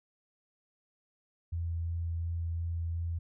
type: tone with vibrato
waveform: sine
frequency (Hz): 84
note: E2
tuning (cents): +33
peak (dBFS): -31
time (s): 1.52-3.19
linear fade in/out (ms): 10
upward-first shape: sine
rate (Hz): 2.8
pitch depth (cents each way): 10
effects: none